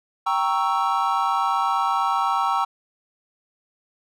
triangle chord, G diminished seventh, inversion none, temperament equal, 784 / 932.3 / 1108.7 / 1318.5 Hz, G5 / Bb5 / Db6 / Fb6, 0 / 0 / 0 / 0 cents, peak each -23 dBFS, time 0.26-2.65 s, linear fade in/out 10 ms, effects none

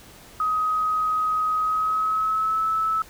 sine tone with pitch glide, 1260 to 1305.2 Hz, D#6 to E6, +21 to -18 cents, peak -20 dBFS, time 0.4-3.02 s, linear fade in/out 2 ms, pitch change +61 cents, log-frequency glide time 1.58-2.66 s, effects pink hiss -47 dBFS RMS until 3.09 s

